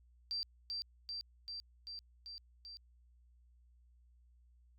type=tone with echo; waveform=sine; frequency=4699 Hz; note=D8; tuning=in tune; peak=-36 dBFS; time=0.31-0.43 s; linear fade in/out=0 ms; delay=390 ms; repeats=6; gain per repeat=-2 dB; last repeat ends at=2.77 s; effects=added 60 Hz sine -63 dBFS peak until 4.78 s